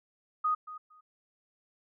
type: tone with echo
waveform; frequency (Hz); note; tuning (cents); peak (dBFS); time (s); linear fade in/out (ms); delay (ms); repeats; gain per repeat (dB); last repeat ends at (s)
sine; 1244; D#6; -1; -25; 0.44-0.55; 10; 230; 2; -15; 1.01
effects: none